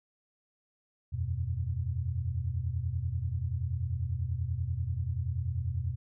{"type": "chord", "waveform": "sine", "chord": "E suspended second", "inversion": "none", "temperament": "just", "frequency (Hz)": [82.41, 92.71, 123.61], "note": ["E2", "F#2", "B2"], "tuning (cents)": [0, 4, 2], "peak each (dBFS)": -34, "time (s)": [1.12, 5.96], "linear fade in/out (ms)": 20, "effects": []}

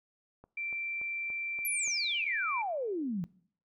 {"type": "click train", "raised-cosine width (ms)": 1, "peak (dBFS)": -38, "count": 6, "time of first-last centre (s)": [0.44, 1.877], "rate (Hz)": 3.48}
{"type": "tone", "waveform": "sine", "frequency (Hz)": 2349, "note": "D7", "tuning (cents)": 0, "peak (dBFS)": -34, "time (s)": [0.57, 2.62], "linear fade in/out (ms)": 5}
{"type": "exponential sweep", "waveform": "sine", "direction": "down", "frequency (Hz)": [11950, 164.9], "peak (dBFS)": -31, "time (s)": [1.65, 3.24], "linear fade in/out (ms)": 0}
{"effects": ["noise-tail reverb RT60 0.6 s tail -22 dB re dry"]}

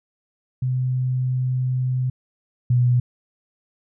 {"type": "tone pair in turn", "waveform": "sine", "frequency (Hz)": [127.8, 123.3], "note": ["C3", "B2"], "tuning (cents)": [-40, -2], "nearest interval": "minor second", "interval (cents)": 62, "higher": "first", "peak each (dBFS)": [-19, -14], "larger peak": "second", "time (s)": [[0.62, 2.1], [2.7, 3]], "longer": "first", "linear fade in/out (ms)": 5, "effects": []}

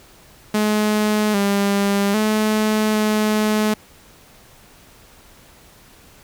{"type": "tone with pitch steps", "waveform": "sawtooth", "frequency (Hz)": [212.1, 200.2, 215.2, 213.8], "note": ["G#3", "G3", "A3", "A3"], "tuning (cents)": [37, 37, -38, -49], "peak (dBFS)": -12, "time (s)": [0.54, 3.74], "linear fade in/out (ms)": 5, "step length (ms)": 800, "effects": ["pink hiss -48 dBFS RMS until 6.23 s"]}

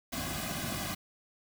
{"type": "noise with comb filter", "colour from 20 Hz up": "pink", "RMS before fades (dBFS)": -36, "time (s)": [0.12, 0.95], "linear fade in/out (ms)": 10, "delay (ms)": 2.2, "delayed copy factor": -0.95, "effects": []}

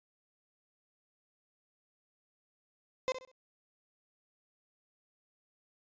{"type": "tone with echo", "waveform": "35% pulse", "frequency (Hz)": 516, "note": "C5", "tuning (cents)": -24, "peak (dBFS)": -27, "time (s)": [3.08, 3.12], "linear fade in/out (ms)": 0, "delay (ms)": 65, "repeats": 3, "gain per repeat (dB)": -11, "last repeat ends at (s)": 3.315, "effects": ["resampled to 16000 Hz"]}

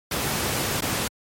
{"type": "noise with dropouts", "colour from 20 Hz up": "pink", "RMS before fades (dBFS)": -25, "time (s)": [0.11, 1.08], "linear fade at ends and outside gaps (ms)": 5, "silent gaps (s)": [0.808, 0.82], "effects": ["high-pass 80 Hz 12 dB/octave", "MP3 64 kbps"]}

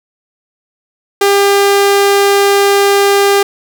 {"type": "tone", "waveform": "sawtooth", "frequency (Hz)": 400, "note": "G4", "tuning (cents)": 35, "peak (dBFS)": -3, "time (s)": [1.21, 3.43], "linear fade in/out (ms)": 5, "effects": []}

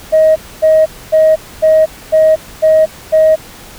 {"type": "tone bursts", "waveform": "sine", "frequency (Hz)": 630, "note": "D#5", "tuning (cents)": 21, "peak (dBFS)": -3, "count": 7, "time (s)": [0.12, 3.36], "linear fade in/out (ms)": 20, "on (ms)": 240, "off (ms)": 260, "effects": ["tanh soft clip ceiling -1 dBFS", "pink hiss -34 dBFS RMS until 3.78 s"]}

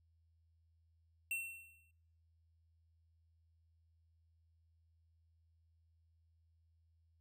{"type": "tone with exponential decay", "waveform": "square", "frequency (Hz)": 2710, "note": "E7", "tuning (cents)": 47, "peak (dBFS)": -36, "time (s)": [1.31, 1.91], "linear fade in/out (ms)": 2, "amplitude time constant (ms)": 130, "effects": ["noise-tail reverb RT60 0.7 s tail -19 dB re dry", "added 82 Hz sine -70 dBFS peak until 7.2 s"]}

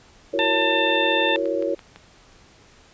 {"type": "chord", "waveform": "sine", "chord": "F# dominant seventh", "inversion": "third", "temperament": "just", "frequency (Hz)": [333, 370, 462.5, 555], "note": ["E4", "F#4", "A#4", "C#5"], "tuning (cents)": [18, 0, -14, 2], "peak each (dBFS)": [-27, -29, -27, -24], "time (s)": [0.33, 1.75], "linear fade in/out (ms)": 10}
{"type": "harmonic tone", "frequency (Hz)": 894, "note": "A5", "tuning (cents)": 27, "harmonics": [1, 2, 3, 4], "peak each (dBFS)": [-25, -25, -25, -25], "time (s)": [0.39, 1.36], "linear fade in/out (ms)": 0}
{"type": "click train", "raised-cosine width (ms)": 0.3, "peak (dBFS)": -25, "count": 10, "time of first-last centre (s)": [0.45, 1.96], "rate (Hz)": 5.96}
{"effects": ["pink hiss -52 dBFS RMS until 2.93 s", "resampled to 16000 Hz"]}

